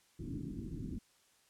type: low-pass noise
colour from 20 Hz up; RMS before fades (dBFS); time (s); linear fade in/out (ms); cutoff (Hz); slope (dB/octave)
white; -42; 0.19-0.99; 10; 320; 48
effects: white hiss -69 dBFS RMS until 1.49 s + low-pass 10000 Hz 12 dB/octave